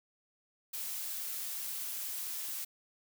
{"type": "noise", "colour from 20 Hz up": "blue", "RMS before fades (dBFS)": -39, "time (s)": [0.73, 2.65], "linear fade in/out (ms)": 10, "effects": []}